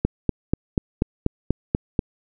click train, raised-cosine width 3 ms, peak -5 dBFS, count 9, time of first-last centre 0.05-1.992 s, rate 4.12 Hz, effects none

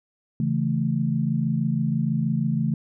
sine chord, A major, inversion first, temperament equal, 138.59 / 164.81 / 220 Hz, C#3 / E3 / A3, 0 / 0 / 0 cents, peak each -25 dBFS, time 0.4-2.74 s, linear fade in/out 2 ms, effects none

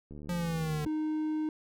click train, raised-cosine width 3 ms, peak -33 dBFS, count 57, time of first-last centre 0.11-0.868 s, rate 73.9 Hz
square exponential sweep, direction down, 177.2 to 149.2 Hz, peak -31 dBFS, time 0.29-0.85 s, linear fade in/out 2 ms
triangle tone, 309.3 Hz, D#4, 10 cents flat, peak -27 dBFS, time 0.86-1.49 s, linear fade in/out 2 ms
effects none

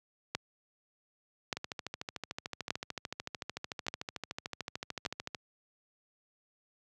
two click trains, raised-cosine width 0.2 ms, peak -14 / -20 dBFS, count 5 / 52, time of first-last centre 0.35-5.061 / 1.57-5.348 s, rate 0.849 / 13.5 Hz, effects high-pass 80 Hz 12 dB/octave

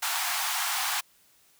pink high-pass noise, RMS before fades -29 dBFS, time 0.02-1.01 s, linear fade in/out 10 ms, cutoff 710 Hz, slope 96 dB/octave, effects white hiss -62 dBFS RMS until 1.59 s

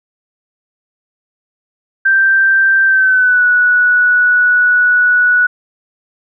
sine tone with pitch glide, 1568 to 1471.5 Hz, G6 to F#6, 0 to -10 cents, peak -7 dBFS, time 2.05-5.47 s, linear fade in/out 10 ms, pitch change -110 cents, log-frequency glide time 2.85-3.44 s, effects none

